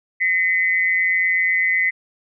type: tone with amplitude modulation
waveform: sine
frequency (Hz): 2027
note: B6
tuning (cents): +45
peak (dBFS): -12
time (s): 0.2-1.91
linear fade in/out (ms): 20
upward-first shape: sine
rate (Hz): 179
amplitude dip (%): 75
effects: none